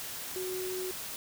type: tone in noise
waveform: sine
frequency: 370.3 Hz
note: F#4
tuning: 1 cent sharp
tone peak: -34 dBFS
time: 0.36-0.91 s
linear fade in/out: 0 ms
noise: white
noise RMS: -40 dBFS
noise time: 0-1.16 s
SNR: +3 dB
effects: none